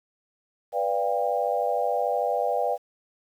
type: chord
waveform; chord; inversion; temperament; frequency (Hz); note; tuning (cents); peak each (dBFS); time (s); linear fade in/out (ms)
sine; G dominant seventh; first; equal with one note detuned; 493.9 / 587.3 / 698.5 / 797.2; B4 / D5 / F5 / G5; 0 / 0 / 0 / +29; -28; 0.72-2.78; 50
effects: 9-bit